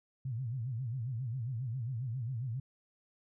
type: tone with vibrato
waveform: sine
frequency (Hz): 122.1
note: B2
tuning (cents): -19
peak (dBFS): -34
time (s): 0.25-2.6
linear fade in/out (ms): 5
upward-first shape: sine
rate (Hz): 7.4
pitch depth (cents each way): 180
effects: none